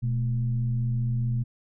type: tone with frequency modulation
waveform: sine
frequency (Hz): 121.5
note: B2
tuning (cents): -28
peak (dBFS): -23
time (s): 0.02-1.44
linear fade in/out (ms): 20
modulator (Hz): 95.2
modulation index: 0.45
effects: none